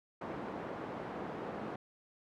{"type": "band-pass noise", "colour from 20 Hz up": "pink", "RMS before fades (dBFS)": -42, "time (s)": [0.21, 1.76], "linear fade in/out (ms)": 5, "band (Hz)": [200, 1100], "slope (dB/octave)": 12, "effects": []}